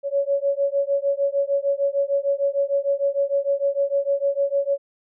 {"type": "beating tone pair", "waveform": "sine", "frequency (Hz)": [556, 562.6], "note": ["C#5", "C#5"], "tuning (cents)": [5, 26], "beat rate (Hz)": 6.6, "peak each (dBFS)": -22, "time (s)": [0.03, 4.78], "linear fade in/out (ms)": 50, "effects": []}